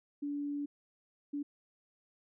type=tone bursts at uneven times; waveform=sine; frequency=288.2 Hz; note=D4; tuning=33 cents flat; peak=-34 dBFS; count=2; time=0.22-0.66 / 1.33-1.43 s; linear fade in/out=10 ms; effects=none